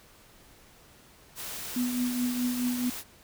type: noise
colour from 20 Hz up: white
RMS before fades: -38 dBFS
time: 1.35-3.04 s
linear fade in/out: 50 ms
type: tone with tremolo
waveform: sine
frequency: 246.9 Hz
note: B3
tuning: in tune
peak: -24 dBFS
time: 1.76-2.9 s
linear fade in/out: 5 ms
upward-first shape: triangle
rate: 4.7 Hz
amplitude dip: 55%
effects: pink hiss -56 dBFS RMS until 3.23 s